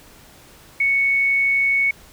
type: tone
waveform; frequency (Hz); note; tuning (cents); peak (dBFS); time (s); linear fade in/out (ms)
sine; 2217; C#7; 0; -15; 0.8-1.91; 5
effects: pink hiss -47 dBFS RMS until 2.12 s